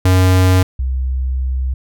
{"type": "tone pair in turn", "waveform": ["square", "sine"], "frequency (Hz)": [92.5, 64.6], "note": ["F#2", "C2"], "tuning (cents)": [0, -21], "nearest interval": "tritone", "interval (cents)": 621, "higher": "first", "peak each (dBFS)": [-9, -15], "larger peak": "first", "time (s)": [[0.05, 0.63], [0.79, 1.74]], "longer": "second", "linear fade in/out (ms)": 5, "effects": []}